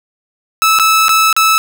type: tone with dropouts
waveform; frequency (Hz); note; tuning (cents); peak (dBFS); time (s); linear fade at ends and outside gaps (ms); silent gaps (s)
sawtooth; 1307; E6; -15; -4; 0.62-1.58; 0; 0.788-0.797 / 1.083-1.092 / 1.328-1.365
effects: none